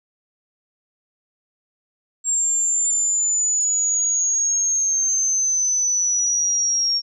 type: linear sweep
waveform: sine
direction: down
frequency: 7459 to 5530 Hz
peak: -17 dBFS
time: 2.24-7.02 s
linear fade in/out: 50 ms
effects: none